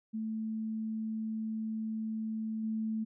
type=tone with level steps; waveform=sine; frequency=220 Hz; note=A3; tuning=in tune; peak=-33 / -31 dBFS; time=0.13-3.05 s; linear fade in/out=20 ms; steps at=2.63 s; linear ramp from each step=10 ms; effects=none

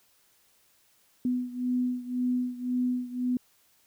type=beating tone pair; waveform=sine; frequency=248.6 / 250.5 Hz; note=B3 / B3; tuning=+12 / +25 cents; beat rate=1.9 Hz; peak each=-28 / -31 dBFS; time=1.25-3.37 s; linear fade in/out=2 ms; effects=white hiss -65 dBFS RMS until 3.86 s

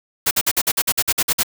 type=noise bursts; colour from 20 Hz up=white; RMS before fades=-17 dBFS; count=12; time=0.26-1.433 s; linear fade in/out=10 ms; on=51 ms; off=51 ms; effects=none

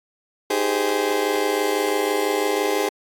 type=chord; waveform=30% pulse; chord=Ab major seventh; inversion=second; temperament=just; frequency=311.5 / 389.3 / 415.3 / 519.1 Hz; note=Eb4 / G4 / Ab4 / C5; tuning=+2 / -12 / 0 / -14 cents; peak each=-25 / -23 / -20 / -24 dBFS; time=0.5-2.89 s; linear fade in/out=5 ms; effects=AAC 64 kbps

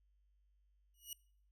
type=tone with exponential growth; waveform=10% pulse; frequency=2907 Hz; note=F#7; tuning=31 cents flat; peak=-33 dBFS; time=0.94-1.13 s; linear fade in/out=2 ms; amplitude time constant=40 ms; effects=noise-tail reverb RT60 0.6 s tail -25 dB re dry + added 50 Hz sine -70 dBFS peak until 1.51 s

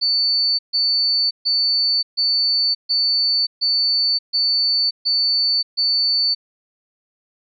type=tone bursts; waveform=sine; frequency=4500 Hz; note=C#8; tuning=25 cents sharp; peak=-15 dBFS; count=9; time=0.01-6.35 s; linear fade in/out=20 ms; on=580 ms; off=140 ms; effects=none

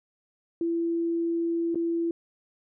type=tone with dropouts; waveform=sine; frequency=335.8 Hz; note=E4; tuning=32 cents sharp; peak=-24 dBFS; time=0.61-2.11 s; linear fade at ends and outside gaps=2 ms; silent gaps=1.746-1.756 s; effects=none

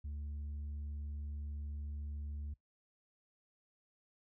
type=tone; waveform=sine; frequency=73.2 Hz; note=D2; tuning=5 cents flat; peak=-37 dBFS; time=0.04-2.54 s; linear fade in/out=10 ms; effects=noise-tail reverb RT60 0.1 s tail -20 dB re dry + tanh soft clip ceiling -39 dBFS

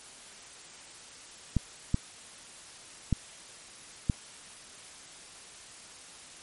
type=clicks; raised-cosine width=5 ms; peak=-12 dBFS; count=4; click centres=1.567 / 1.944 / 3.127 / 4.098 s; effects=white hiss -49 dBFS RMS until 6.42 s + MP3 48 kbps

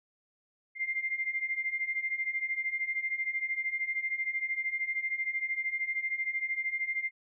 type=beating tone pair; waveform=sine; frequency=2093 / 2106 Hz; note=C7 / C7; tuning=0 / +11 cents; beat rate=13 Hz; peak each=-35 / -32 dBFS; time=0.75-7.11 s; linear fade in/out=50 ms; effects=none

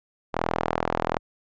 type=tone with band-pass filter; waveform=sawtooth; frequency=41.16 Hz; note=E1; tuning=2 cents flat; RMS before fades=-27 dBFS; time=0.33-1.19 s; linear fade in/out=20 ms; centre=830 Hz; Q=1.2; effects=resampled to 16000 Hz

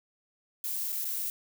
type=noise with dropouts; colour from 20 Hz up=violet; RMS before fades=-33 dBFS; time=0.64-1.3 s; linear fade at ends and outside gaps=1 ms; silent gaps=0.921-0.925 / 1.046-1.052 s; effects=none

